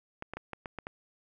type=clicks; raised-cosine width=0.5 ms; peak=-23 dBFS; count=7; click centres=0.224 / 0.336 / 0.37 / 0.533 / 0.658 / 0.787 / 0.869 s; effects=none